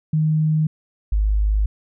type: tone pair in turn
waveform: sine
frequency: 155.56 / 51.82 Hz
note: D#3 / G#1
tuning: 0 / -3 cents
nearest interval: octave + perfect fifth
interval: 1903 cents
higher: first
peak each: -15 dBFS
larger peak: neither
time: 0.13-0.67 / 1.12-1.66 s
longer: neither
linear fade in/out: 5 ms
effects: none